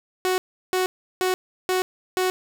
sawtooth tone bursts, 370 Hz, F#4, in tune, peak -16 dBFS, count 5, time 0.25-2.3 s, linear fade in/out 0 ms, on 130 ms, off 350 ms, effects 7-bit

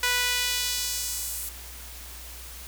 sawtooth tone with high-pass filter sweep, 492.5 Hz, B4, 5 cents flat, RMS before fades -28 dBFS, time 0.03-1.49 s, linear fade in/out 2 ms, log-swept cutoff 1600 to 11000 Hz, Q 0.99, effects added 60 Hz sine -43 dBFS peak until 2.67 s + white hiss -43 dBFS RMS until 2.67 s

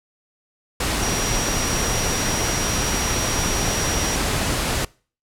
sine tone in noise, 5700 Hz, F8, 34 cents sharp, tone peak -27 dBFS, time 1.02-4.16 s, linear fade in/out 5 ms, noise pink, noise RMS -22 dBFS, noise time 0.8-4.85 s, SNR -8 dB, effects noise-tail reverb RT60 0.4 s tail -24 dB re dry + low-pass 11000 Hz 12 dB/octave

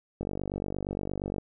click train, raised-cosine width 2 ms, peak -19 dBFS, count 58, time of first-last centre 0.21-1.383 s, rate 48.6 Hz, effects none

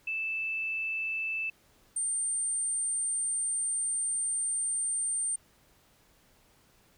sine tone pair in turn, 2637 / 8870 Hz, E7 / C#9, 0 / 0 cents, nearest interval octave + major sixth, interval 2100 cents, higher second, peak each -30 / -28 dBFS, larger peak second, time 0.07-1.5 / 1.96-5.36 s, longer second, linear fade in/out 5 ms, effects pink hiss -64 dBFS RMS until 6.97 s

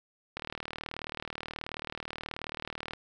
click train, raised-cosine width 0.3 ms, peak -20 dBFS, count 100, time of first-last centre 0.37-2.935 s, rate 38.6 Hz, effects none

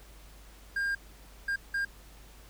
triangle tone bursts at uneven times, 1606 Hz, G6, 41 cents sharp, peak -26 dBFS, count 3, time 0.76-0.95 / 1.48-1.56 / 1.74-1.85 s, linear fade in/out 5 ms, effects added 50 Hz sine -51 dBFS peak until 2.49 s + pink hiss -56 dBFS RMS until 2.49 s

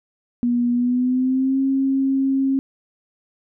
sine tone with pitch glide, 241.3 to 269.3 Hz, B3 to C#4, -40 to -50 cents, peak -16 dBFS, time 0.43-2.59 s, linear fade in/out 0 ms, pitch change +190 cents, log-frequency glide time 0.72-1.6 s, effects none

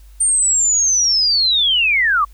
sine linear sweep, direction down, 8900 to 1100 Hz, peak -12 dBFS, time 0.2-2.25 s, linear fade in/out 10 ms, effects added 50 Hz sine -39 dBFS peak until 2.33 s + white hiss -55 dBFS RMS until 2.33 s

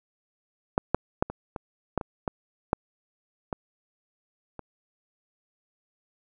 clicks, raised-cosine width 1 ms, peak -7 / -6 / -7 / -20 / -19 / -10 / -19 / -13 / -7 / -15 / -23 dBFS, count 11, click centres 0.779 / 0.946 / 1.225 / 1.3 / 1.562 / 1.977 / 2.012 / 2.278 / 2.731 / 3.528 / 4.593 s, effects none

